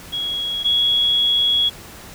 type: tone pair in turn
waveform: sine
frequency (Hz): 3322 / 3341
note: G#7 / G#7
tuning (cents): 0 / +10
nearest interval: unison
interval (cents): 10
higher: second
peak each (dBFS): -21 / -14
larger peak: second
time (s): 0.12-0.64 / 0.64-1.7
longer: second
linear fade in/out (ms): 20
effects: pink hiss -39 dBFS RMS until 2.14 s